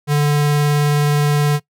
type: tone with vibrato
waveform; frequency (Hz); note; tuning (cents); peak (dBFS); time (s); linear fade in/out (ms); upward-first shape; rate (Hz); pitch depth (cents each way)
square; 146.83; D3; 0; -13; 0.07-1.6; 50; sine; 19; 8
effects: noise-tail reverb RT60 0.1 s tail -20 dB re dry